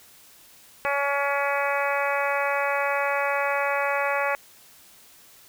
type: harmonic tone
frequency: 281.8 Hz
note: C#4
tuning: 29 cents sharp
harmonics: 2 / 3 / 4 / 5 / 6 / 7 / 8 / 9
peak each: -27 / -29 / -30 / -31 / -32 / -32 / -33 / -34 dBFS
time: 0.85-4.35 s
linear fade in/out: 0 ms
effects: white hiss -52 dBFS RMS until 5.48 s